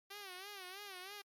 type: tone with vibrato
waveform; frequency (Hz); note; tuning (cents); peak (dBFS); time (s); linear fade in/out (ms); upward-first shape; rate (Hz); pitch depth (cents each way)
5% pulse; 386.6; G4; -24; -36; 0.1-1.22; 10; sine; 3.1; 120
effects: MP3 96 kbps